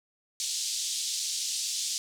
white band-pass noise, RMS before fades -32 dBFS, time 0.4-1.98 s, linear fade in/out 0 ms, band 3600 to 7700 Hz, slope 24 dB/octave, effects none

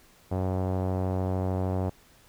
sawtooth tone with low-pass filter, 93.2 Hz, F#2, 13 cents sharp, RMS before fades -28 dBFS, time 0.31-1.9 s, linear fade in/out 10 ms, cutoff 720 Hz, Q 1.8, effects pink hiss -58 dBFS RMS until 2.28 s

